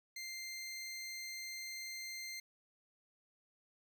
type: tone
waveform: 20% pulse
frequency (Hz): 2093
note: C7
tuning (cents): 0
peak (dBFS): -38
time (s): 0.16-2.4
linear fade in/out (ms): 5
effects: none